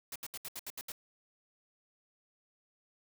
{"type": "noise bursts", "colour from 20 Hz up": "white", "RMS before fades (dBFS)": -42, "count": 8, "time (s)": [0.12, 0.92], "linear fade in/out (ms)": 2, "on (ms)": 37, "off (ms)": 72, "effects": []}